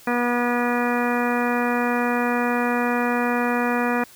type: harmonic tone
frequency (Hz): 242.2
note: B3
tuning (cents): -34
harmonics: 1 / 2 / 3 / 4 / 5 / 6 / 7 / 8 / 10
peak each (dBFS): -23 / -26 / -28 / -29 / -30 / -31 / -31 / -32 / -33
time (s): 0.07-4.04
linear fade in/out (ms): 5
effects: white hiss -48 dBFS RMS until 4.15 s